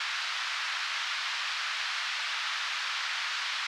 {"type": "band-pass noise", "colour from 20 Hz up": "pink", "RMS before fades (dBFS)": -33, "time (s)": [0, 3.67], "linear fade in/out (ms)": 5, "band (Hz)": [1200, 4800], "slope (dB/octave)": 24, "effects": []}